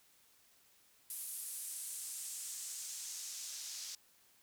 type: noise with band-pass filter sweep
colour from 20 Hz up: white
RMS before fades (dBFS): -45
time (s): 1.1-3.95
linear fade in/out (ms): 2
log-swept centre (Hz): 11000 to 5400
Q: 1.8
effects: white hiss -68 dBFS RMS until 4.42 s